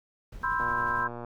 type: noise with tremolo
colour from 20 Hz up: brown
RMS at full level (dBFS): -42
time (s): 0.32-1.04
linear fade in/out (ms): 5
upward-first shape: sine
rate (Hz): 11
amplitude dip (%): 35
type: chord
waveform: sine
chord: C major seventh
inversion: third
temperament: equal with one note detuned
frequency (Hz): 987.8 / 1046.5 / 1318.5 / 1584.4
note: B5 / C6 / E6 / G6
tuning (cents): 0 / 0 / 0 / +18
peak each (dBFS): -32 / -30 / -34 / -30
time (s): 0.43-1.08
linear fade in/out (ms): 10
type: click train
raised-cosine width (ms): 1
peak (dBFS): -25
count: 78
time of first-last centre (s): 0.6-1.247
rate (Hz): 119
effects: none